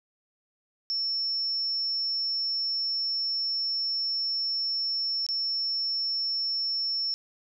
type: tone with dropouts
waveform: sine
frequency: 5400 Hz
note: E8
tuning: 41 cents sharp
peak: -26 dBFS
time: 0.9-7.14 s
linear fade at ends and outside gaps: 0 ms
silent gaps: 5.265-5.288 s
effects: none